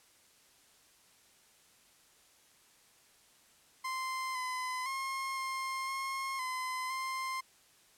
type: tone with pitch steps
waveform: 30% pulse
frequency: 1042 / 1016 / 1071 / 1061 / 1074 / 1024 / 1049 Hz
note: C6 / B5 / C6 / C6 / C6 / C6 / C6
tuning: -7 / +49 / +40 / +24 / +45 / -38 / +4 cents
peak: -32 dBFS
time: 3.84-7.41 s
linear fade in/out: 10 ms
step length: 510 ms
effects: white hiss -64 dBFS RMS until 7.97 s + low-pass 11000 Hz 12 dB/octave